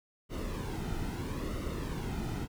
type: noise with flanger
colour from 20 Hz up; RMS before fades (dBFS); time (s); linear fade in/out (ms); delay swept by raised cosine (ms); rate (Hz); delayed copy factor
brown; -36; 0.29-2.48; 50; 1.2 to 1.82; 0.76; -0.6
effects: none